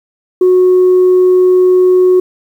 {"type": "tone", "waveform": "sine", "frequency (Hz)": 366.6, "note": "F#4", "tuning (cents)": -16, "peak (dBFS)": -3, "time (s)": [0.41, 2.2], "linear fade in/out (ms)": 5, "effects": ["tanh soft clip ceiling -2 dBFS", "7-bit"]}